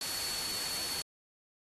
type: tone in noise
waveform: sine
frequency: 4424 Hz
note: C#8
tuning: 4 cents flat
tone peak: -38 dBFS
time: 0.01-1.02 s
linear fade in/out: 2 ms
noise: white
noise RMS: -37 dBFS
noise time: 0.01-1.02 s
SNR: -4 dB
effects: AAC 32 kbps